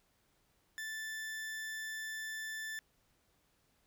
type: tone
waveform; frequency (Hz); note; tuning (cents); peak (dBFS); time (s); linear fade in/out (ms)
40% pulse; 1760; A6; 0; -39; 0.78-2.79; 0
effects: pink hiss -74 dBFS RMS until 3.86 s